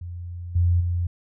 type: tone with level steps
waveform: sine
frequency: 87.31 Hz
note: F2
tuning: in tune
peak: -31 / -16 / -21 dBFS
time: 0.01-1.07 s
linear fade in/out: 5 ms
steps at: 0.55 / 0.8 s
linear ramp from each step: 10 ms
effects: none